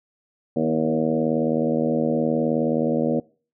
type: harmonic tone with a mistuned harmonic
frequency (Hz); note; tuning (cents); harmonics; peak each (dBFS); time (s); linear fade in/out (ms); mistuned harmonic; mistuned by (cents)
79.2; D#2; +31; 2 / 3 / 4 / 5 / 6 / 7 / 8 / 9; -29 / -23 / -27 / -34 / -26 / -26 / -34 / -36; 0.56-3.2; 5; 4; +22
effects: noise-tail reverb RT60 0.4 s tail -23 dB re dry